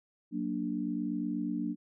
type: chord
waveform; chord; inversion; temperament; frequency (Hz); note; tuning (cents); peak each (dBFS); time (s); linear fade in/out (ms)
sine; Gb augmented; none; equal; 185 / 233.1 / 293.7; Gb3 / Bb3 / D4; 0 / 0 / 0; -37 / -35 / -34; 0.31-1.76; 50
effects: none